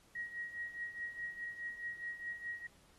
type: tone with tremolo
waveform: sine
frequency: 1896 Hz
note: A#6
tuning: 29 cents sharp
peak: -37 dBFS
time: 0.15-2.67 s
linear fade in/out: 5 ms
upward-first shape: triangle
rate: 4.8 Hz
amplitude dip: 80%
effects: pink hiss -67 dBFS RMS until 2.98 s + AAC 32 kbps